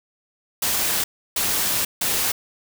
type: noise bursts at uneven times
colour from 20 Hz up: white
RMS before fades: -22 dBFS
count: 3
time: 0.62-1.04 / 1.36-1.85 / 2.01-2.32 s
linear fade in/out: 5 ms
effects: none